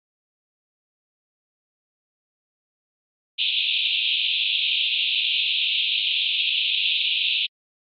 white band-pass noise, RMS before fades -23 dBFS, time 3.38-7.47 s, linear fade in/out 20 ms, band 2500 to 3800 Hz, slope 96 dB/octave, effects AAC 64 kbps

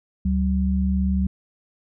sine tone pair together, 71.9 / 190.3 Hz, D2 / F#3, -36 / +49 cents, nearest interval octave + perfect fourth, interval 1685 cents, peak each -21 dBFS, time 0.25-1.27 s, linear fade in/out 5 ms, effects none

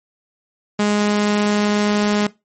sawtooth tone, 207.7 Hz, G#3, in tune, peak -11 dBFS, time 0.79-2.27 s, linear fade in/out 5 ms, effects noise-tail reverb RT60 0.2 s tail -18 dB re dry + MP3 32 kbps

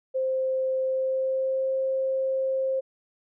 sine tone with pitch glide, 523.3 to 529.7 Hz, C5 to C5, 0 to +21 cents, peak -23 dBFS, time 0.14-2.81 s, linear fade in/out 20 ms, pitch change +21 cents, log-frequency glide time 0.83-1.74 s, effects none

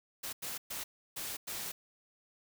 white noise bursts at uneven times, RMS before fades -40 dBFS, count 5, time 0.23-0.33 / 0.42-0.58 / 0.7-0.84 / 1.16-1.37 / 1.47-1.72 s, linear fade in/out 10 ms, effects none

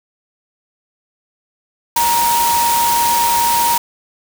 sine tone in noise, 940 Hz, A#5, 14 cents sharp, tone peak -13 dBFS, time 1.96-3.78 s, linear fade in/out 5 ms, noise white, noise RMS -19 dBFS, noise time 1.96-3.78 s, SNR +3 dB, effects none

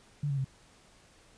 sine tone with pitch steps, 145.4 / 139.24 / 133.33 Hz, D3 / C#3 / C3, -17 / +8 / +33 cents, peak -28 dBFS, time 0.23-0.446 s, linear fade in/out 5 ms, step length 72 ms, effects pink hiss -60 dBFS RMS until 1.37 s + resampled to 22050 Hz

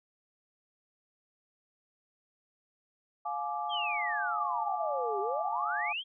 sine chord, D diminished, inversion first, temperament just, 704.8 / 845.8 / 1174.7 Hz, F5 / Ab5 / D6, +16 / +31 / 0 cents, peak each -37 / -35 / -37 dBFS, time 3.25-5.93 s, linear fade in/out 10 ms
sine exponential two-way sweep, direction down then up, 3322 to 386.2 to 3322 Hz, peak -32 dBFS, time 3.69-6.04 s, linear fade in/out 50 ms, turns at 5.2 s
effects none

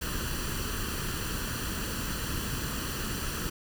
pink noise with comb filter, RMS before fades -33 dBFS, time 0.01-3.5 s, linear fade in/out 10 ms, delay 0.68 ms, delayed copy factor +0.65, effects none

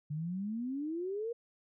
sine exponential sweep, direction up, 145.1 to 480.3 Hz, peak -34 dBFS, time 0.1-1.33 s, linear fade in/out 10 ms, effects none

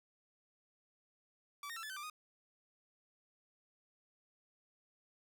sawtooth tone with pitch steps, 1154 / 1846 / 1338 / 1733 / 1533 / 1182 / 1240 Hz, D6 / A#6 / E6 / A6 / G6 / D6 / D#6, -31 / -17 / +25 / -27 / -39 / +11 / -6 cents, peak -40 dBFS, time 1.63-2.099 s, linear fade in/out 2 ms, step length 67 ms, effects none

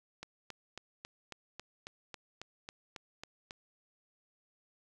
click train, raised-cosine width 0.2 ms, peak -26 dBFS, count 13, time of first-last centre 0.23-3.509 s, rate 3.66 Hz, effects none

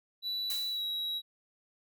triangle tone with pitch glide, 3951 to 3867 Hz, B7 to B7, 0 to -37 cents, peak -31 dBFS, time 0.22-1.22 s, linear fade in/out 50 ms, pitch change -37 cents, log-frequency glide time 0.69-0.83 s
blue noise with exponential decay, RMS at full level -36 dBFS, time 0.5-1.01 s, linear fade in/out 1 ms, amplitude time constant 110 ms
effects none

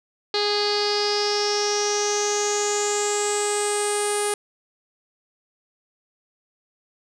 sawtooth tone with low-pass filter sweep, 413.4 Hz, G#4, 8 cents flat, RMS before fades -23 dBFS, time 0.34-4.34 s, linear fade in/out 2 ms, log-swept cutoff 4300 to 9600 Hz, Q 8.2, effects none

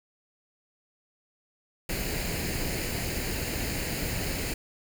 pink noise with comb filter, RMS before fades -31 dBFS, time 1.89-4.54 s, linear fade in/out 5 ms, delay 0.43 ms, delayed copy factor +0.6, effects none

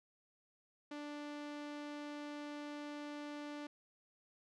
sawtooth tone, 293.7 Hz, D4, in tune, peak -40 dBFS, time 0.91-3.67 s, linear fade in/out 5 ms, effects low-pass 5000 Hz 12 dB/octave

